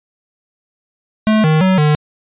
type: tone with pitch steps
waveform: square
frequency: 216.6 / 156.1 / 187.7 / 150.6 Hz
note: A3 / D#3 / F#3 / D3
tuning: -27 / +6 / +25 / +44 cents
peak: -10 dBFS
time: 1.27-1.95 s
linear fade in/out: 0 ms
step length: 170 ms
effects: resampled to 8000 Hz